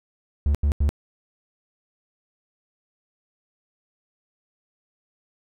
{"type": "tone bursts", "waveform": "triangle", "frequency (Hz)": 72.3, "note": "D2", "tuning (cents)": -27, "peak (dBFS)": -15, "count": 3, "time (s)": [0.46, 0.891], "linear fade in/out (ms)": 0, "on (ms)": 87, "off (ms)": 85, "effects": []}